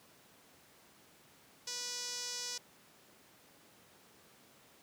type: tone with band-pass filter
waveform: sawtooth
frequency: 490 Hz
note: B4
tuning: 14 cents flat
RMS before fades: -41 dBFS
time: 1.67-2.58 s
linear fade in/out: 5 ms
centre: 5600 Hz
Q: 3.2
effects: pink hiss -62 dBFS RMS until 4.82 s + high-pass 150 Hz 12 dB/octave